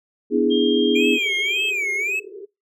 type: chord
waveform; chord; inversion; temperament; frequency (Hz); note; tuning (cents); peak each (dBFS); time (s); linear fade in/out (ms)
sine; E dominant seventh; second; equal; 246.9 / 293.7 / 329.6 / 415.3; B3 / D4 / E4 / G#4; 0 / 0 / 0 / 0; -21 / -22 / -22 / -19; 0.3-1.19; 50
type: tone with pitch glide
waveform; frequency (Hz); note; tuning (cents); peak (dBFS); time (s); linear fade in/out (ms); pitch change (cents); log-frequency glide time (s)
sine; 3215 to 3180; G7 to G7; +43 to +24; -23; 0.5-1.71; 20; -19; 1.43-1.58
type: tone with vibrato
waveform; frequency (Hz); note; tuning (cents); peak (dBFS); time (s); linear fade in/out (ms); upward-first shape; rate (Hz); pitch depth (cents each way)
triangle; 2359; D7; +7; -19; 0.95-2.2; 10; sine; 1.8; 170
type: band-pass noise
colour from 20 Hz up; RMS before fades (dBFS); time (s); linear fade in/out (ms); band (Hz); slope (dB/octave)
white; -37; 1.09-2.46; 20; 370 to 430; 96
effects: noise-tail reverb RT60 0.2 s tail -22 dB re dry